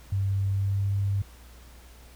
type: tone with pitch glide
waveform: sine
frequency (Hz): 98 to 99.25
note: G2 to G2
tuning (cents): 0 to +22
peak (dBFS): -23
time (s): 0.12-1.22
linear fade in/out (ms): 5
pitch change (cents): +22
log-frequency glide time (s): 0.5-0.88
effects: added 60 Hz sine -48 dBFS peak until 2.15 s + pink hiss -54 dBFS RMS until 2.15 s